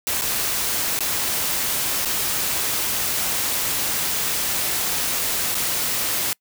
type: noise with dropouts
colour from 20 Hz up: white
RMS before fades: -23 dBFS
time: 0.07-6.33 s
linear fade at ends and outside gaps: 0 ms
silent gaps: 0.212-0.22 / 0.99-1.006 / 2.049-2.056 / 5.545-5.552 s
effects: noise-tail reverb RT60 0.1 s tail -26 dB re dry